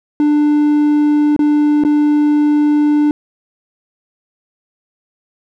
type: tone with dropouts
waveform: triangle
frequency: 296.6 Hz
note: D4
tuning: 17 cents sharp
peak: -7 dBFS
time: 0.2-3.11 s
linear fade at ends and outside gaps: 1 ms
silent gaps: 1.364-1.392 / 1.837-1.849 s
effects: none